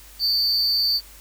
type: tone with amplitude modulation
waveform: triangle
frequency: 4558 Hz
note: C#8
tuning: 47 cents sharp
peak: -13 dBFS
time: 0.19-1.01 s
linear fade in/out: 50 ms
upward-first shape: sine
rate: 220 Hz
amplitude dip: 90%
effects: added 50 Hz sine -47 dBFS peak until 1.2 s + white hiss -47 dBFS RMS until 1.2 s